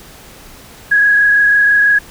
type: tone with frequency modulation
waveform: sine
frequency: 1661.2 Hz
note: G#6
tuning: in tune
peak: -7 dBFS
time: 0.91-1.99 s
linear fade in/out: 10 ms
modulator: 26.1 Hz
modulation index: 0.95
effects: pink hiss -38 dBFS RMS until 2.1 s